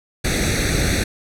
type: noise with comb filter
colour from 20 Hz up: pink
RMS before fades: -19 dBFS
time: 0.24-1.04 s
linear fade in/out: 10 ms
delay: 0.49 ms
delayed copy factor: +0.85
effects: low-pass 10000 Hz 12 dB/octave